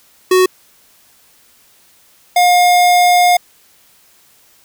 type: tone pair in turn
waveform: square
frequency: 370 / 712.7 Hz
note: F#4 / F5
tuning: 0 / +35 cents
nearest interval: major seventh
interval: 1135 cents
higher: second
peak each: -8 dBFS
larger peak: neither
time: 0.31-0.46 / 2.36-3.37 s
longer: second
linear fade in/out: 5 ms
effects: white hiss -50 dBFS RMS until 4.64 s